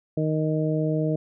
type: harmonic tone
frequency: 155.56 Hz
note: D#3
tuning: in tune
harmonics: 1 / 2 / 3 / 4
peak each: -24 / -27 / -29 / -30 dBFS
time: 0.17-1.16 s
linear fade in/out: 5 ms
effects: none